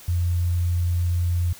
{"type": "tone", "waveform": "sine", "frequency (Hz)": 87.2, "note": "F2", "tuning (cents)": -2, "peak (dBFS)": -19, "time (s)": [0.08, 1.53], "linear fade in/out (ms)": 5, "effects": ["white hiss -45 dBFS RMS until 1.59 s"]}